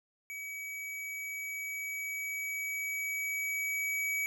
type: tone with level ramp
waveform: square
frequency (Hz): 2274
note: C#7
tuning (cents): +44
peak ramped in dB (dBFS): -40 to -31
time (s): 0.3-4.26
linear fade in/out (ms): 0
effects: none